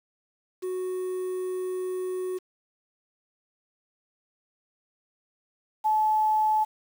triangle / sine tone pair in turn, 368.7 / 862.4 Hz, F#4 / A5, -6 / -35 cents, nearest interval octave + minor third, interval 1471 cents, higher second, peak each -26 / -20 dBFS, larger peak second, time 0.62-2.39 / 5.84-6.65 s, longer first, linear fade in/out 20 ms, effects 8-bit

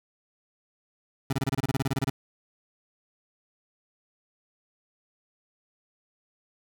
25% pulse tone bursts, 135.1 Hz, C#3, 44 cents flat, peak -20 dBFS, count 15, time 1.3-2.1 s, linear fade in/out 5 ms, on 30 ms, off 25 ms, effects none

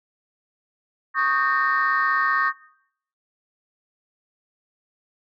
sine chord, Eb dominant seventh, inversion third, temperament equal with one note detuned, 1108.7 / 1244.5 / 1568 / 1833.7 Hz, Db6 / Eb6 / G6 / Bb6, 0 / 0 / 0 / -29 cents, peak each -22 / -24 / -25 / -22 dBFS, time 1.14-2.53 s, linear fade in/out 50 ms, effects noise-tail reverb RT60 0.7 s tail -21 dB re dry + tanh soft clip ceiling -11 dBFS

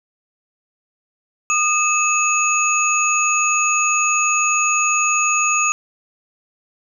sine tone cluster, 1228 / 2593 / 6700 Hz, D#6 / E7 / G#8, -23 / -29 / +14 cents, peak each -19 dBFS, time 1.5-5.72 s, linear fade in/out 0 ms, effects none

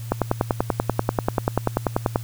click train, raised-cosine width 1 ms, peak -4 dBFS, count 22, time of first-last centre 0.12-2.159 s, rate 10.3 Hz, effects added 115 Hz sine -30 dBFS peak until 2.23 s + white hiss -45 dBFS RMS until 2.23 s

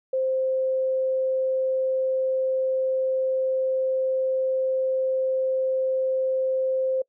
sine tone, 523.3 Hz, C5, in tune, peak -21 dBFS, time 0.13-7.02 s, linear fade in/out 5 ms, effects noise-tail reverb RT60 0.1 s tail -25 dB re dry

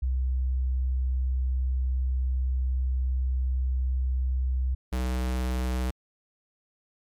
sine / square tone pair in turn, 64.1 / 63.04 Hz, C2 / B1, -35 / +36 cents, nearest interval unison, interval 29 cents, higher first, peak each -23 / -26 dBFS, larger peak first, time 0.02-4.75 / 4.92-5.91 s, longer first, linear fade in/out 10 ms, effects MP3 96 kbps

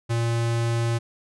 square tone, 116.54 Hz, A#2, in tune, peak -22 dBFS, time 0.09-0.99 s, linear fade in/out 20 ms, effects resampled to 24000 Hz

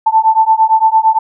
sine beating tone pair, 880 / 888.8 Hz, A5 / A5, 0 / +17 cents, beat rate 8.8 Hz, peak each -10 dBFS, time 0.06-1.19 s, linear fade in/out 10 ms, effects none

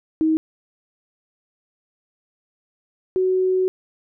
sine tone pair in turn, 316.6 / 372.5 Hz, D#4 / F#4, +30 / +12 cents, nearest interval minor third, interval 282 cents, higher second, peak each -15 / -16 dBFS, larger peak first, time 0.21-0.37 / 3.16-3.68 s, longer second, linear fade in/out 0 ms, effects none

